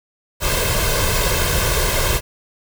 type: noise with comb filter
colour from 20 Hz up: pink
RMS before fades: -18 dBFS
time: 0.4-2.21 s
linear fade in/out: 50 ms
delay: 1.9 ms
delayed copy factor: +0.7
effects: none